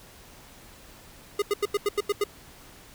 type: tone bursts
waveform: square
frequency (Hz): 410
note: G#4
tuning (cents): -22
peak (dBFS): -22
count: 8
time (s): 1.39-2.24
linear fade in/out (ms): 5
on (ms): 31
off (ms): 86
effects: pink hiss -50 dBFS RMS until 2.94 s